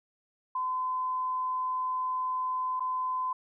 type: tone with dropouts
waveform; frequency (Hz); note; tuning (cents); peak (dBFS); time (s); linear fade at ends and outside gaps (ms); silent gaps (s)
sine; 1021; C6; -43; -28; 0.55-3.33; 5; 2.797-2.804
effects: none